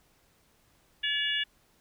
harmonic tone, 572 Hz, D5, 46 cents flat, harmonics 3 / 4 / 5 / 6, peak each -32 / -38 / -30 / -33 dBFS, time 1.03-1.44 s, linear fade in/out 10 ms, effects pink hiss -66 dBFS RMS until 1.8 s

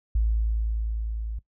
sine tone with level ramp, 55 Hz, A1, in tune, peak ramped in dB -19 to -29 dBFS, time 0.15-1.39 s, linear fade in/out 5 ms, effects noise-tail reverb RT60 0.1 s tail -18 dB re dry

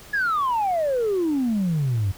sine exponential sweep, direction down, 1719 to 92 Hz, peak -18 dBFS, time 0.13-2.12 s, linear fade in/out 10 ms, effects tanh soft clip ceiling -17 dBFS + pink hiss -45 dBFS RMS until 2.17 s

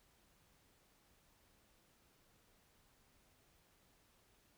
silence, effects pink hiss -72 dBFS RMS until 4.57 s

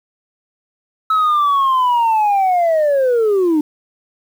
sine linear sweep, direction down, 1300 to 292.4 Hz, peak -9 dBFS, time 1.1-3.61 s, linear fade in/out 5 ms, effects tanh soft clip ceiling -10 dBFS + 7-bit

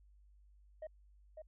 sine tone with echo, 624 Hz, D#5, 5 cents sharp, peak -40 dBFS, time 0.82-0.87 s, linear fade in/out 5 ms, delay 550 ms, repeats 1, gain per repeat -6 dB, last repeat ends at 1.42 s, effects tanh soft clip ceiling -41 dBFS + added 50 Hz sine -61 dBFS peak until 1.47 s

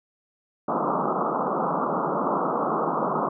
white band-pass noise, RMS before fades -25 dBFS, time 0.68-3.29 s, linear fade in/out 5 ms, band 150 to 1300 Hz, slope 96 dB/octave, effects none

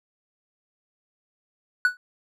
triangle tone with exponential decay, 1478 Hz, F#6, 2 cents flat, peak -11 dBFS, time 1.85-1.97 s, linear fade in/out 1 ms, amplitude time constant 26 ms, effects none

